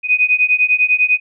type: beating tone pair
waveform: sine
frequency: 2489 / 2499 Hz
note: D#7 / D#7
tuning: 0 / +7 cents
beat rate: 10 Hz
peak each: -14 dBFS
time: 0.03-1.2 s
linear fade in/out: 50 ms
effects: none